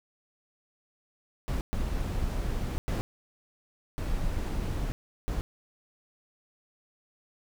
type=noise bursts at uneven times; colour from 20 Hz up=brown; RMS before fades=-30 dBFS; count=5; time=1.48-1.61 / 1.73-2.78 / 2.88-3.01 / 3.98-4.92 / 5.28-5.41 s; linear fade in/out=0 ms; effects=none